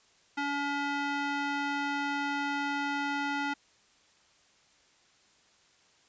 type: tone with band-pass filter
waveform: square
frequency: 284.5 Hz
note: C#4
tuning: 45 cents sharp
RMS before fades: -32 dBFS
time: 0.37-3.54 s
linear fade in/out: 10 ms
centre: 1500 Hz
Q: 0.89
effects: white hiss -64 dBFS RMS until 6.08 s + resampled to 16000 Hz